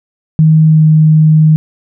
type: tone with pitch glide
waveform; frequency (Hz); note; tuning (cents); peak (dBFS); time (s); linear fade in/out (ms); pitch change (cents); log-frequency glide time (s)
sine; 157.4 to 155.86; D#3 to D#3; +20 to +3; -3; 0.39-1.56; 0; -17; 0.67-0.83
effects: none